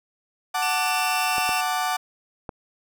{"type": "chord", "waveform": "35% pulse", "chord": "D major", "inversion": "first", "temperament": "equal", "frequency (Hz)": [740, 880, 1174.7], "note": ["F#5", "A5", "D6"], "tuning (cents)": [0, 0, 0], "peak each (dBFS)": [-24, -27, -26], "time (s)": [0.54, 1.97], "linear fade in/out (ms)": 10}
{"type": "tone", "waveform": "sawtooth", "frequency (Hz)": 2694, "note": "E7", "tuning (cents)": 37, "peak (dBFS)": -23, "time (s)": [0.62, 1.61], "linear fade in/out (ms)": 5}
{"type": "clicks", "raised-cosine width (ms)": 1, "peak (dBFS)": -18, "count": 3, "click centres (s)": [1.382, 1.492, 2.492]}
{"effects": []}